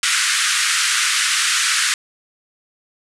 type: band-pass noise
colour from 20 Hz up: pink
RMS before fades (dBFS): -18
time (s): 0.03-1.94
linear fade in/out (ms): 2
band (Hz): 1300 to 10000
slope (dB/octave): 48
effects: none